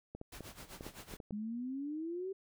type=clicks; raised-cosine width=2 ms; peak=-31 dBFS; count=8; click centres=0.15 / 0.214 / 0.407 / 0.809 / 0.866 / 1.138 / 1.202 / 1.308 s
type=noise with tremolo; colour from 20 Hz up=pink; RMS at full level=-48 dBFS; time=0.32-1.17 s; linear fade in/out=5 ms; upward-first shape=sine; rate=7.8 Hz; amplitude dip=80%
type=exponential sweep; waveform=sine; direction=up; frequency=203.2 to 392 Hz; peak=-37 dBFS; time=1.32-2.33 s; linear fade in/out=10 ms
effects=none